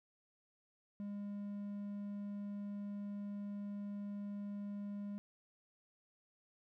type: tone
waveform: triangle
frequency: 203.3 Hz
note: G#3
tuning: 37 cents flat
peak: -39 dBFS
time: 1-5.18 s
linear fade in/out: 0 ms
effects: none